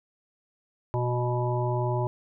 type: harmonic tone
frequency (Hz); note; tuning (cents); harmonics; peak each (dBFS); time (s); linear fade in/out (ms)
122.7; B2; -11; 1 / 3 / 5 / 7 / 8; -26 / -31 / -33 / -34 / -35; 0.94-2.07; 0
effects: none